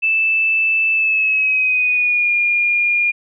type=tone with pitch glide; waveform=sine; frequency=2637 to 2418 Hz; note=E7 to D7; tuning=0 to +50 cents; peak=-13 dBFS; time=0.02-3.12 s; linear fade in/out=20 ms; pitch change=-150 cents; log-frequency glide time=0.93-2.32 s; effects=none